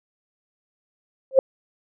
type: tone with exponential growth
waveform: sine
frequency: 531 Hz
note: C5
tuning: 25 cents sharp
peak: -5 dBFS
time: 1.31-1.39 s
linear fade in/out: 1 ms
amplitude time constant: 16 ms
effects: none